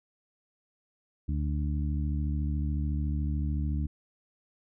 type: harmonic tone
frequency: 73.8 Hz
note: D2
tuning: 9 cents sharp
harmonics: 1 / 2 / 3 / 4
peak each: -28 / -34 / -38 / -40 dBFS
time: 1.28-3.87 s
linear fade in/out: 10 ms
effects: none